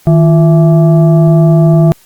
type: tone with frequency modulation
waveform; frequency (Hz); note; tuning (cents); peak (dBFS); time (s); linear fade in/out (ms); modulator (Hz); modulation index
sine; 158.7; D#3; +35; -3; 0.07-1.92; 0; 505; 0.61
effects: white hiss -45 dBFS RMS until 2.05 s + Opus 48 kbps